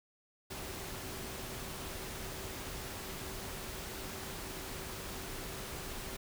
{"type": "tone in noise", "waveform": "sine", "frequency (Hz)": 381.7, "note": "G4", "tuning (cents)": -46, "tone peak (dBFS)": -52, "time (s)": [0.5, 6.17], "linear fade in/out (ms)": 10, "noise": "pink", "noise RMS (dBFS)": -43, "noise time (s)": [0.5, 6.17], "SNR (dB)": -12, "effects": []}